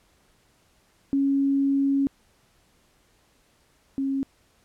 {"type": "tone pair in turn", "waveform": "sine", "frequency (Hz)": [276.1, 271.8], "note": ["C#4", "C#4"], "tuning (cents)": [-7, -34], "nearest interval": "unison", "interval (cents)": 27, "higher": "first", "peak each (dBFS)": [-19, -23], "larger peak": "first", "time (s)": [[1.13, 2.07], [3.98, 4.23]], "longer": "first", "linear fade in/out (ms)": 0, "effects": ["pink hiss -63 dBFS RMS until 4.64 s", "low-pass 12000 Hz 12 dB/octave"]}